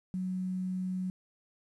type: tone with quantisation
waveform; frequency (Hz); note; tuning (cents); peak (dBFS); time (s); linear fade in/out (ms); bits
sine; 184.9; F#3; -1; -31; 0.14-1.1; 0; 10
effects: resampled to 24000 Hz